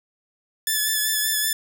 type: tone with vibrato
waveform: 5% pulse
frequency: 1735 Hz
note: A6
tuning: 25 cents flat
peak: -10 dBFS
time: 0.67-1.53 s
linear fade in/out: 2 ms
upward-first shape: sine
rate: 5.2 Hz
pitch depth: 28 cents each way
effects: none